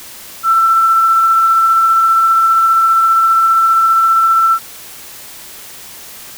sine tone with tremolo, 1337 Hz, E6, 24 cents sharp, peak -6 dBFS, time 0.43-4.59 s, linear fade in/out 50 ms, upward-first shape triangle, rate 15 Hz, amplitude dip 25%, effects white hiss -33 dBFS RMS until 6.37 s

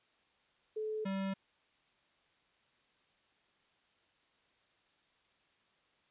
sine / square tone pair in turn, 432.5 / 193.61 Hz, A4 / G3, -30 / -21 cents, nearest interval octave + major second, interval 1391 cents, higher first, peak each -35 / -35 dBFS, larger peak neither, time 0.76-1.05 / 1.05-1.34 s, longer neither, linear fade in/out 10 ms, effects white hiss -72 dBFS RMS until 6.1 s + resampled to 8000 Hz

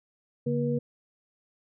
sine tone cluster, 141.6 / 236.6 / 481.7 Hz, C#3 / A#3 / B4, +37 / +26 / -43 cents, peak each -29 dBFS, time 0.46-0.79 s, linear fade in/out 10 ms, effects none

